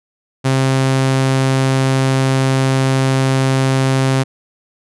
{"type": "tone", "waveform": "sawtooth", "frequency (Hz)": 133, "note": "C3", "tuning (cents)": 29, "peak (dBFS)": -8, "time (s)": [0.44, 4.24], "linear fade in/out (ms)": 20, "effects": ["resampled to 24000 Hz"]}